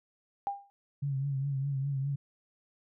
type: tone with exponential decay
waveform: sine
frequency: 801 Hz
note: G5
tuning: 37 cents sharp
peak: -26 dBFS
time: 0.47-0.7 s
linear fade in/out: 0 ms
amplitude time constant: 50 ms
type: tone with vibrato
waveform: sine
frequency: 137.8 Hz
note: C#3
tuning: 10 cents flat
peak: -29 dBFS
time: 1.02-2.16 s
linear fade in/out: 10 ms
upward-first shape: triangle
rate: 4.9 Hz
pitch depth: 67 cents each way
effects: none